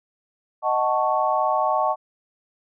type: chord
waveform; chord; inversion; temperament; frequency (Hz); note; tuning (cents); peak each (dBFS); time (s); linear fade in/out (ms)
sine; D# half-diminished seventh; none; equal with one note detuned; 622.3 / 746 / 880 / 1108.7; D#5 / F#5 / A5 / C#6; 0 / +14 / 0 / 0; -24; 0.62-1.96; 50
effects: none